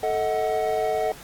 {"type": "chord", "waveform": "triangle", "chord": "D# diminished", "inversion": "second", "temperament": "equal with one note detuned", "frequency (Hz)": [440, 633.5, 740], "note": ["A4", "D#5", "F#5"], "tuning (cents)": [0, 31, 0], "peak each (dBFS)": -24, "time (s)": [0.03, 1.12], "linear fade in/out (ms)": 2, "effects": ["pink hiss -44 dBFS RMS until 1.23 s", "AAC 64 kbps"]}